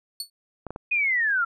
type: tone with exponential decay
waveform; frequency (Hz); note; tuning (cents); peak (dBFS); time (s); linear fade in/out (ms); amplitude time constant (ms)
sawtooth; 4435; C#8; 0; -23; 0.2-0.3; 2; 21
type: clicks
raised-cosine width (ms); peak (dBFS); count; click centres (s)
1; -20; 3; 0.667 / 0.706 / 0.761
type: linear sweep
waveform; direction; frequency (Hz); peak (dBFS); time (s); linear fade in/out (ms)
sine; down; 2511 to 1336; -20; 0.91-1.45; 10
effects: resampled to 32000 Hz